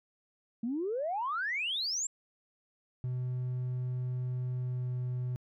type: exponential sweep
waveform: sine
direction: up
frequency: 220 to 7610 Hz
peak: -30 dBFS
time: 0.63-2.07 s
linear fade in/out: 5 ms
type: tone with pitch glide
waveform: triangle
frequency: 125.9 to 125.1 Hz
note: B2 to B2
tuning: +34 to +23 cents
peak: -29 dBFS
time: 3.04-5.36 s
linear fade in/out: 0 ms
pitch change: -11 cents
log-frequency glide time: 4.58-4.93 s
effects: tanh soft clip ceiling -25 dBFS